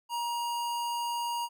square tone, 947 Hz, A#5, 27 cents sharp, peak -31 dBFS, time 0.09-1.49 s, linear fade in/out 50 ms, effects none

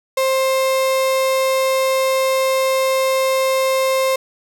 35% pulse tone, 528 Hz, C5, 16 cents sharp, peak -13 dBFS, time 0.17-4.16 s, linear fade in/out 5 ms, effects none

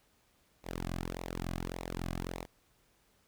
sawtooth tone with flanger, 43.65 Hz, F1, in tune, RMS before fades -39 dBFS, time 0.63-2.47 s, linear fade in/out 50 ms, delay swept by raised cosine 0.63 to 2.23 ms, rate 1.7 Hz, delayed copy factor -0.8, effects pink hiss -70 dBFS RMS until 3.27 s

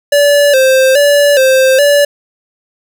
square tone with vibrato, 550 Hz, C#5, 14 cents flat, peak -6 dBFS, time 0.12-2.05 s, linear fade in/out 5 ms, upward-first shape square, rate 1.2 Hz, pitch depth 81 cents each way, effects none

